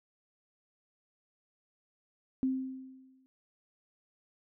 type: tone with exponential decay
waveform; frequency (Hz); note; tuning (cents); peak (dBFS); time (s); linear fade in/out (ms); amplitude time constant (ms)
sine; 261.8; C4; +1; -25; 2.43-3.26; 0; 180
effects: none